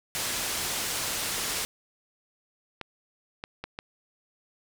white low-pass noise, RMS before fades -31 dBFS, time 0.15-1.65 s, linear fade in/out 0 ms, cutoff 9500 Hz, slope 12 dB/octave
clicks, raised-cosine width 0.3 ms, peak -19 dBFS, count 4, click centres 2.813 / 3.439 / 3.64 / 3.789 s
effects none

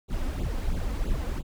brown noise with flanger, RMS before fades -28 dBFS, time 0.08-1.43 s, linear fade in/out 50 ms, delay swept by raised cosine 0.26 to 3.96 ms, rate 3 Hz, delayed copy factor +0.95, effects none

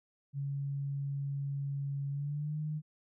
sine tone with pitch glide, 140 to 152.67 Hz, C#3 to D#3, +18 to -33 cents, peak -33 dBFS, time 0.33-2.82 s, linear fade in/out 50 ms, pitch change +149 cents, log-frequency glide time 2.1-2.58 s, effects none

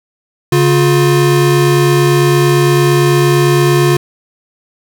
square tone pair together, 141.21 / 354.8 Hz, C#3 / F4, +32 / +27 cents, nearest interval octave + major third, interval 1595 cents, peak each -11 dBFS, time 0.52-3.97 s, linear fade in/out 5 ms, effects none

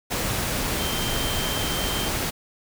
sine tone in noise, 3136 Hz, G7, in tune, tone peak -31 dBFS, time 0.78-2.1 s, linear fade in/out 20 ms, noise pink, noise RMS -26 dBFS, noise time 0.1-2.31 s, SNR -8 dB, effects none

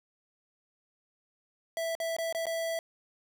square tone with dropouts, 659.3 Hz, E5, in tune, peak -31 dBFS, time 1.77-2.79 s, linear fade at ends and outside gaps 1 ms, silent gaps 1.952-2.001 / 2.166-2.185 / 2.326-2.348 / 2.456-2.467 s, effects none

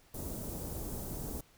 pink band-stop noise, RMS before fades -40 dBFS, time 0.14-1.41 s, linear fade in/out 5 ms, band 560 to 9600 Hz, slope 12 dB/octave, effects pink hiss -64 dBFS RMS until 1.57 s

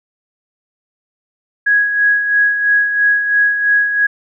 sine tone with tremolo, 1661.2 Hz, G#6, in tune, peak -8 dBFS, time 1.66-4.07 s, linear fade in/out 10 ms, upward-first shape sine, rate 3 Hz, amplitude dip 55%, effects none

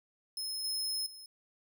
sawtooth tone with level steps, 5170 Hz, E8, 34 cents flat, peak -33 / -30 / -45 dBFS, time 0.37-1.26 s, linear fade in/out 2 ms, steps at 0.64 / 1.06 s, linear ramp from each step 5 ms, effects none

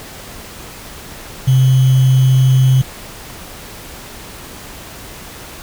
sine tone with sample-and-hold, 130.4 Hz, C3, 5 cents flat, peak -7 dBFS, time 1.47-2.82 s, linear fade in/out 10 ms, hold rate 3150 Hz, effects pink hiss -33 dBFS RMS until 5.62 s

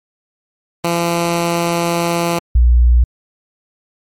10% pulse / sine tone pair in turn, 170.4 / 60.04 Hz, F3 / B1, -42 / -48 cents, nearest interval octave + tritone, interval 1806 cents, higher first, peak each -6 dBFS, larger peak neither, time 0.84-2.39 / 2.55-3.04 s, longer first, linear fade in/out 5 ms, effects MP3 64 kbps

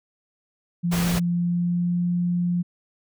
sine tone with pitch glide, 172.8 to 175.62 Hz, F3 to F3, -18 to +10 cents, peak -20 dBFS, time 0.83-2.63 s, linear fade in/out 20 ms, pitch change +28 cents, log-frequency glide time 0.98-2.06 s
pink noise, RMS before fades -28 dBFS, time 0.91-1.2 s, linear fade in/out 20 ms
effects none

